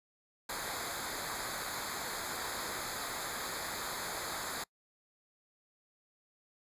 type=noise with comb filter; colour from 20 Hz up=pink; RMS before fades=-39 dBFS; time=0.49-4.64 s; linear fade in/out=5 ms; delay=0.35 ms; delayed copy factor=-0.85; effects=noise-tail reverb RT60 0.1 s tail -25 dB re dry + resampled to 32000 Hz